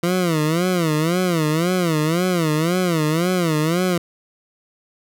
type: tone with vibrato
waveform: 20% pulse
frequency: 167.5 Hz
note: E3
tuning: 28 cents sharp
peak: -12 dBFS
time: 0.03-3.98 s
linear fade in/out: 5 ms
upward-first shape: sine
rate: 1.9 Hz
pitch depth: 170 cents each way
effects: none